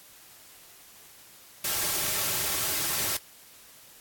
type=noise with comb filter; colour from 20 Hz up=white; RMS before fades=-28 dBFS; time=1.64-3.17 s; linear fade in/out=5 ms; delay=4.1 ms; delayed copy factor=-0.55; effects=white hiss -52 dBFS RMS until 4 s + AAC 64 kbps